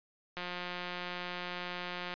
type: click train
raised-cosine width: 0.3 ms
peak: -23 dBFS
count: 316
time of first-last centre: 0.37-2.14 s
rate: 178 Hz
effects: resampled to 11025 Hz